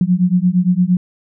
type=beating tone pair; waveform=sine; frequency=176 / 184.7 Hz; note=F3 / F#3; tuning=+14 / -3 cents; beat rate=8.7 Hz; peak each=-14 dBFS; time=0.01-0.97 s; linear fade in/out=2 ms; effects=none